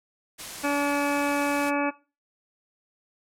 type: noise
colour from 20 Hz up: white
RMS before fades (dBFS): -37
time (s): 0.38-1.71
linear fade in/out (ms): 20
type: harmonic tone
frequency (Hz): 286.5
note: D4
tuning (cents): -43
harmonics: 1 / 2 / 3 / 4 / 5 / 6 / 8 / 9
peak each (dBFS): -26 / -29 / -31 / -32 / -33 / -34 / -35 / -36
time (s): 0.63-1.91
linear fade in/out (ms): 20
effects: noise-tail reverb RT60 0.3 s tail -19 dB re dry + low-pass 11000 Hz 12 dB/octave